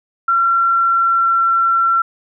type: tone with pitch glide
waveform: sine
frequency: 1364 to 1355.4 Hz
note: F6 to E6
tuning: -41 to +48 cents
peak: -11 dBFS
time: 0.28-2.02 s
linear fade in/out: 5 ms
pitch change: -11 cents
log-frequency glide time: 0.61-1.46 s
effects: none